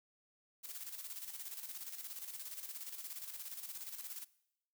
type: noise with tremolo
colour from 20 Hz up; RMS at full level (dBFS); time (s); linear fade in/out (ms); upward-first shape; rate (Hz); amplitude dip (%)
blue; -45; 0.63-4.25; 20; square; 17; 55
effects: noise-tail reverb RT60 0.8 s tail -20 dB re dry